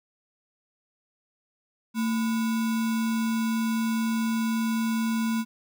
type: tone with sample-and-hold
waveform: sine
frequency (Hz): 225.5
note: A3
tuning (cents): +43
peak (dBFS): -23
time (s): 1.94-5.45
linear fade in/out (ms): 50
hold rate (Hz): 1225
effects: none